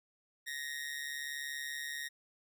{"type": "tone with amplitude modulation", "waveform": "sawtooth", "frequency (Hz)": 1864.7, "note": "A#6", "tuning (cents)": 0, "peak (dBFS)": -32, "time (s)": [0.46, 2.09], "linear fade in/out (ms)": 20, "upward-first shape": "sine", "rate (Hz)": 141, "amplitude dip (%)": 70, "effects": []}